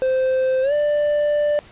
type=tone with pitch glide; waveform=triangle; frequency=520 to 590.5 Hz; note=C5 to D5; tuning=-11 to +9 cents; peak=-14 dBFS; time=0.02-1.59 s; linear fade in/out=0 ms; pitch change=+220 cents; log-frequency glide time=0.62-0.73 s; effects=pink hiss -46 dBFS RMS until 1.71 s + resampled to 8000 Hz

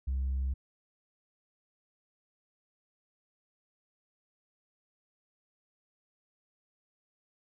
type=tone with tanh clipping; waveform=triangle; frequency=66.2 Hz; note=C2; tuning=21 cents sharp; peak=-29 dBFS; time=0.07-0.54 s; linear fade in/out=10 ms; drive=6 dB; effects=none

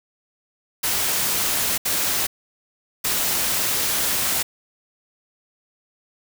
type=noise bursts at uneven times; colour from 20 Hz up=white; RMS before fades=-22 dBFS; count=3; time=0.83-1.78 / 1.85-2.27 / 3.04-4.43 s; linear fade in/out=10 ms; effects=none

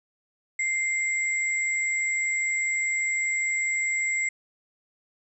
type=tone pair together; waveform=sine; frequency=2096 / 7719 Hz; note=C7 / B8; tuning=+2 / -41 cents; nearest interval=octave + major seventh; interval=2257 cents; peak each=-24 / -32 dBFS; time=0.59-4.29 s; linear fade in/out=5 ms; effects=none

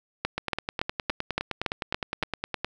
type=two click trains; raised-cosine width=0.3 ms; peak=-9 / -12 dBFS; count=8 / 23; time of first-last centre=0.25-2.227 / 0.38-2.646 s; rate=3.54 / 9.71 Hz; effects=none

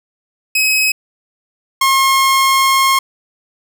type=tone pair in turn; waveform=sawtooth; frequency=2547 / 1075.2 Hz; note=D#7 / C6; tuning=+40 / +47 cents; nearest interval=octave + minor third; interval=1493 cents; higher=first; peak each=-8 / -6 dBFS; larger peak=second; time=0.55-0.92 / 1.81-2.99 s; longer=second; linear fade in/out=5 ms; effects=none

